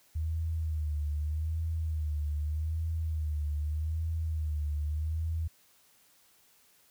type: tone with vibrato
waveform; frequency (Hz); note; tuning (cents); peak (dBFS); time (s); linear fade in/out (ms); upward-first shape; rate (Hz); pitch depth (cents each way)
sine; 77.6; D#2; -4; -29; 0.15-5.48; 10; sine; 0.82; 80
effects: white hiss -64 dBFS RMS until 6.9 s